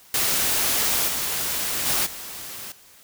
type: noise with level steps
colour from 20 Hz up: white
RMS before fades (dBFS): -22 / -26 / -22 / -36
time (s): 0.14-2.72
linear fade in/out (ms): 2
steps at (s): 1.07 / 1.85 / 2.05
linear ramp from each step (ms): 20
effects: white hiss -51 dBFS RMS until 3.03 s